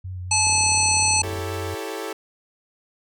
sine tone with vibrato, 91.5 Hz, F#2, 19 cents flat, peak -29 dBFS, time 0.04-1.75 s, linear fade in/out 10 ms, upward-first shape sine, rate 4.2 Hz, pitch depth 25 cents each way
harmonic tone, 864 Hz, A5, 32 cents flat, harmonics 1 / 3 / 5 / 7 / 9 / 10, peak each -24 / -24 / -24 / -24 / -24 / -24 dBFS, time 0.31-1.22 s, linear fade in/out 5 ms
click train, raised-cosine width 2 ms, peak -26 dBFS, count 34, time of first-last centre 0.47-1.387 s, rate 36 Hz
sawtooth chord, A dominant seventh, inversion second, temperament equal, 329.6 / 392 / 440 / 554.4 Hz, E4 / G4 / A4 / C#5, 0 / 0 / 0 / 0 cents, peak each -31 / -30 / -28 / -33 dBFS, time 1.23-2.13 s, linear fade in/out 5 ms
effects none

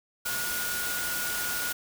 sine tone in noise, 1442 Hz, F#6, 45 cents flat, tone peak -33 dBFS, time 0.25-1.73 s, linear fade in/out 10 ms, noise white, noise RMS -32 dBFS, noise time 0.25-1.73 s, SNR -4 dB, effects none

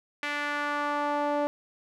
sawtooth tone with band-pass filter sweep, 291.8 Hz, D4, 11 cents flat, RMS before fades -29 dBFS, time 0.23-1.47 s, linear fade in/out 0 ms, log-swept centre 2100 to 650 Hz, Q 1.9, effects none

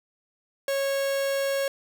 45% pulse tone, 550 Hz, C#5, 14 cents flat, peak -24 dBFS, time 0.68-1.68 s, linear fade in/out 2 ms, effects none

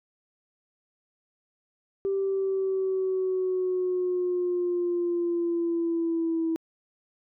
sine linear sweep, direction down, 392 to 325.4 Hz, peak -23 dBFS, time 2.05-6.56 s, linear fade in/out 0 ms, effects tanh soft clip ceiling -19 dBFS

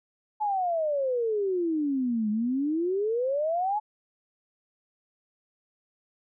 sine exponential two-way sweep, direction down then up, 866 to 207.7 to 866 Hz, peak -24 dBFS, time 0.4-3.8 s, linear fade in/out 20 ms, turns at 2.3 s, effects none

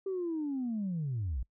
sine linear sweep, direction down, 392 to 51.2 Hz, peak -30 dBFS, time 0.06-1.43 s, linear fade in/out 5 ms, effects noise-tail reverb RT60 0.1 s tail -25 dB re dry + tanh soft clip ceiling -28 dBFS

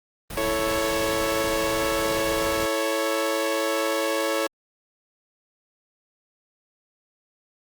pink noise, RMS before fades -34 dBFS, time 0.3-2.66 s, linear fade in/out 5 ms
sawtooth chord, A major, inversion second, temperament equal, 329.6 / 440 / 554.4 Hz, E4 / A4 / C#5, 0 / 0 / 0 cents, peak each -25 / -25 / -21 dBFS, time 0.37-4.47 s, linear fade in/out 5 ms
effects Opus 32 kbps

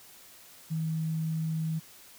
sine tone, 160 Hz, D#3, 49 cents sharp, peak -28 dBFS, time 0.7-1.8 s, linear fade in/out 20 ms, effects white hiss -53 dBFS RMS until 2.18 s

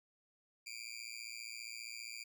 20% pulse tone with amplitude modulation, 2373 Hz, D7, 17 cents sharp, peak -36 dBFS, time 0.66-2.24 s, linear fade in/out 10 ms, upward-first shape sine, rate 115 Hz, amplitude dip 100%, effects none

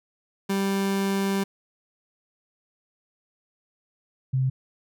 30% pulse / sine tone pair in turn, 196 / 131.07 Hz, G3 / C3, 0 / +3 cents, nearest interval perfect fifth, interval 697 cents, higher first, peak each -20 dBFS, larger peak neither, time 0.49-1.44 / 4.33-4.5 s, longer first, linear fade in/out 10 ms, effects none

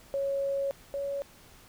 sine tone pair in turn, 553 / 559.7 Hz, C#5 / C#5, -4 / +17 cents, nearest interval unison, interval 21 cents, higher second, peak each -27 / -30 dBFS, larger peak first, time 0.14-0.71 / 0.94-1.22 s, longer first, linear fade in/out 0 ms, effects pink hiss -55 dBFS RMS until 1.68 s

